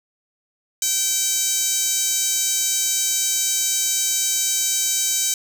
15% pulse tone with high-pass filter, 772 Hz, G5, 27 cents flat, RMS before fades -21 dBFS, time 0.82-5.34 s, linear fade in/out 2 ms, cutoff 5600 Hz, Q 4.5, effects none

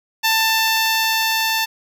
10% pulse tone with level ramp, 889 Hz, A5, 18 cents sharp, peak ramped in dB -6 to -9 dBFS, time 0.23-1.66 s, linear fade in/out 20 ms, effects none

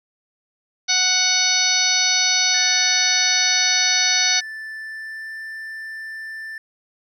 harmonic tone, 740 Hz, F#5, in tune, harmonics 1 / 2 / 3 / 4 / 5 / 6 / 7 / 8, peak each -31 / -27 / -23 / -30 / -23 / -21 / -26 / -21 dBFS, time 0.88-4.41 s, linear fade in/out 20 ms
triangle tone with pitch glide, 1760 to 1773.3 Hz, A6 to A6, 0 to +13 cents, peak -28 dBFS, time 2.54-6.58 s, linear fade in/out 2 ms, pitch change +13 cents, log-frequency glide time 4.75-5.35 s
effects none

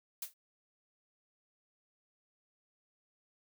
blue noise with exponential decay, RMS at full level -34 dBFS, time 0.22-0.34 s, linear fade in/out 5 ms, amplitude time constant 25 ms, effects none

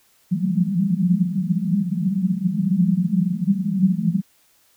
white band-pass noise, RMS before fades -20 dBFS, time 0.31-4.22 s, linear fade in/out 20 ms, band 170 to 200 Hz, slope 96 dB/octave, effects white hiss -59 dBFS RMS until 4.76 s

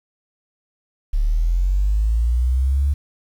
sine linear sweep, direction up, 34.9 to 72 Hz, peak -14 dBFS, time 1.13-2.94 s, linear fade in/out 10 ms, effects tanh soft clip ceiling -10 dBFS + 8-bit

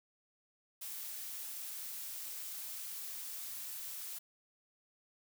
blue noise, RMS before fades -44 dBFS, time 0.81-4.19 s, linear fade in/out 10 ms, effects none

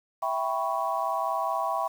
sine chord, C# half-diminished seventh, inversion first, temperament equal, 659.3 / 784 / 987.8 / 1108.7 Hz, E5 / G5 / B5 / C#6, 0 / 0 / 0 / 0 cents, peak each -31 dBFS, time 0.22-1.88 s, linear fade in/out 10 ms, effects 8-bit

